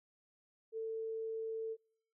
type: tone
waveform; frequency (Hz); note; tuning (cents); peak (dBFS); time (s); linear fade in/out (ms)
sine; 446.2; A4; +24; -37; 0.72-1.77; 50
effects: noise-tail reverb RT60 0.6 s tail -25 dB re dry